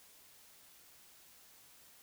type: silence
effects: white hiss -61 dBFS RMS until 2.02 s